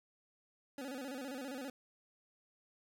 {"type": "tone with vibrato", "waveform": "25% pulse", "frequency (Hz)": 265.8, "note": "C4", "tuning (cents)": 27, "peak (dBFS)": -38, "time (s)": [0.78, 1.7], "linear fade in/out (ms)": 2, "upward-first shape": "square", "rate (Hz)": 15, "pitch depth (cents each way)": 100, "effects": []}